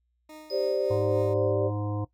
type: tone with tremolo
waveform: 20% pulse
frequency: 308.9 Hz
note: D#4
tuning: 12 cents flat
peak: -37 dBFS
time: 0.29-1.34 s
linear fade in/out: 5 ms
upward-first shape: triangle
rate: 3.5 Hz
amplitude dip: 55%
type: chord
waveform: sine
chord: G suspended fourth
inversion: none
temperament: just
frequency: 392 / 522.7 / 588 Hz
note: G4 / C5 / D5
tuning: 0 / -2 / +2 cents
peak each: -28 dBFS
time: 0.5-1.71 s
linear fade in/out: 50 ms
type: tone with exponential decay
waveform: triangle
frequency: 5030 Hz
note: D#8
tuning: 18 cents sharp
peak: -36 dBFS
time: 0.5-1.52 s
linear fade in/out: 1 ms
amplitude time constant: 220 ms
type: harmonic tone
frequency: 103.83 Hz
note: G#2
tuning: in tune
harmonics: 1 / 3 / 5 / 7 / 9 / 10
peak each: -29 / -34 / -39 / -42 / -45 / -44 dBFS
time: 0.9-2.05 s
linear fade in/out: 10 ms
effects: noise-tail reverb RT60 0.1 s tail -17 dB re dry + added 60 Hz sine -70 dBFS peak until 2.13 s